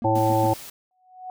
triangle tone bursts, 233.1 Hz, A#3, in tune, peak -27 dBFS, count 4, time 0.02-0.462 s, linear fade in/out 0 ms, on 28 ms, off 110 ms
harmonic tone, 110 Hz, A2, in tune, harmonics 1 / 3 / 5 / 7 / 8, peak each -24 / -24 / -24 / -24 / -24 dBFS, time 0.04-0.54 s, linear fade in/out 10 ms
white noise, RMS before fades -40 dBFS, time 0.15-0.7 s, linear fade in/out 5 ms
sine tone with exponential growth, 740 Hz, F#5, in tune, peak -30 dBFS, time 0.91-1.3 s, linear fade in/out 1 ms, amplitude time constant 83 ms
effects none

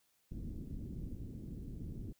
pink low-pass noise, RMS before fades -44 dBFS, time 0.31-2.13 s, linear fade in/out 10 ms, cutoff 300 Hz, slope 24 dB/octave, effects white hiss -75 dBFS RMS until 2.19 s

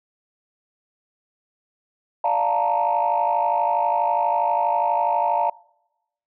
sine chord, Bb major seventh, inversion first, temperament equal, 587.3 / 698.5 / 880 / 932.3 Hz, D5 / F5 / A5 / Bb5, 0 / 0 / 0 / 0 cents, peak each -26 / -22 / -22 / -21 dBFS, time 2.24-5.5 s, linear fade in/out 5 ms, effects noise-tail reverb RT60 0.9 s tail -25 dB re dry + tanh soft clip ceiling -11 dBFS

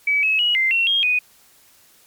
sine tone with pitch steps, 2286 / 2576 / 2908 / 2084 / 2723 / 3242 / 2485 Hz, D7 / E7 / F#7 / C7 / F7 / G#7 / D#7, -47 / -41 / -31 / -7 / -44 / -42 / -3 cents, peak -15 dBFS, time 0.07-1.19 s, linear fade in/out 5 ms, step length 160 ms, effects white hiss -53 dBFS RMS until 2.06 s + MP3 96 kbps

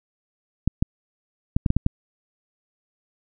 clicks, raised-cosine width 5 ms, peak -6 dBFS, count 7, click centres 0.676 / 0.825 / 1.565 / 1.662 / 1.704 / 1.766 / 1.864 s, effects none

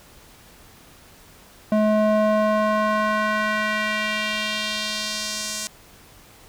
square tone with band-pass filter sweep, 213.7 Hz, G#3, 50 cents sharp, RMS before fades -22 dBFS, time 1.72-5.67 s, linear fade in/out 0 ms, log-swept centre 470 to 7000 Hz, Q 1.5, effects pink hiss -49 dBFS RMS until 6.48 s

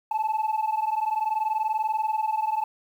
sine tone pair together, 859.4 / 880 Hz, A5 / A5, -41 / 0 cents, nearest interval unison, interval 41 cents, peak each -24 dBFS, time 0.11-2.64 s, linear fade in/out 5 ms, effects tanh soft clip ceiling -20 dBFS + 9-bit

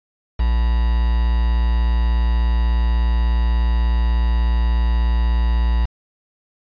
triangle tone with quantisation, 58.27 Hz, A#1, in tune, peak -12 dBFS, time 0.39-5.86 s, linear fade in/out 10 ms, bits 5, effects resampled to 11025 Hz

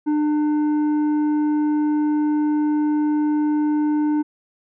sine tone with tanh clipping, 300 Hz, D4, 37 cents sharp, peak -18 dBFS, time 0.06-4.23 s, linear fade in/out 20 ms, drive 7 dB, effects none

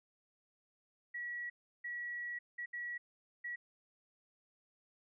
sine tone bursts at uneven times, 1927 Hz, B6, 43 cents flat, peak -39 dBFS, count 5, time 1.14-1.5 / 1.84-2.39 / 2.58-2.66 / 2.73-2.98 / 3.44-3.56 s, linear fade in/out 10 ms, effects none

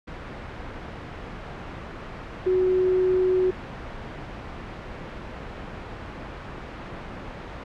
sine tone in noise, 370 Hz, F#4, in tune, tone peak -18 dBFS, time 2.46-3.51 s, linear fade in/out 10 ms, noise pink, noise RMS -36 dBFS, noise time 0.07-7.64 s, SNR +15 dB, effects low-pass 2000 Hz 12 dB/octave

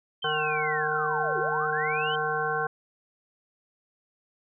sine linear two-way sweep, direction down then up, 3145 to 347.8 to 3145 Hz, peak -31 dBFS, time 0.22-2.16 s, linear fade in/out 10 ms, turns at 1.39 s
harmonic tone, 153.2 Hz, D#3, 27 cents flat, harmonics 1 / 3 / 5 / 7 / 9 / 10, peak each -39 / -31 / -31 / -32 / -36 / -30 dBFS, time 0.24-2.67 s, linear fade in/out 5 ms
effects none

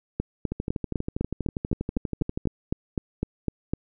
two click trains, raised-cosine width 3 ms, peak -12 / -15 dBFS, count 15 / 25, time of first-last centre 0.2-3.735 / 0.52-2.455 s, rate 3.96 / 12.4 Hz, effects none

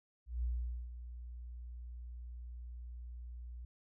sine tone with ADSR envelope, 60 Hz, B1, 49 cents flat, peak -32 dBFS, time 0.26-3.65 s, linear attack 170 ms, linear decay 460 ms, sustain -12 dB, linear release 4 ms, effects none

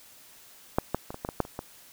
clicks, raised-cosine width 1 ms, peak -8 / -11 / -22 / -23 / -17 / -17 / -9 / -28 / -19 dBFS, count 9, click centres 0.785 / 0.946 / 1.105 / 1.144 / 1.249 / 1.289 / 1.403 / 1.451 / 1.591 s, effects white hiss -53 dBFS RMS until 1.92 s

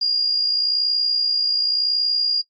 sine tone with amplitude modulation, 4831 Hz, D8, 48 cents sharp, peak -15 dBFS, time 0.01-2.42 s, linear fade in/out 10 ms, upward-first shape sine, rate 60.9 Hz, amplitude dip 45%, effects noise-tail reverb RT60 0.1 s tail -24 dB re dry + AAC 32 kbps

